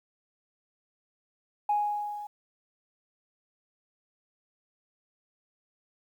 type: tone with level ramp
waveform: sine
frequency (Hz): 830.6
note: G#5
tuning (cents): 0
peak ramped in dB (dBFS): -21 to -37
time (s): 1.69-2.27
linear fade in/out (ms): 5
effects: tanh soft clip ceiling -18 dBFS + 10-bit